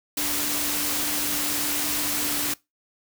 sine tone in noise, 293.6 Hz, D4, in tune, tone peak -34 dBFS, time 0.17-2.54 s, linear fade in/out 5 ms, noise white, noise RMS -26 dBFS, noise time 0.17-2.54 s, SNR -11 dB, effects noise-tail reverb RT60 0.2 s tail -22 dB re dry

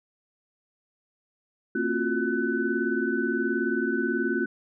sine tone cluster, 229.9 / 267.5 / 345 / 363.7 / 1502 Hz, A#3 / C4 / F4 / F#4 / F#6, -24 / +38 / -21 / -30 / +26 cents, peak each -30 dBFS, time 1.75-4.46 s, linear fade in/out 5 ms, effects none

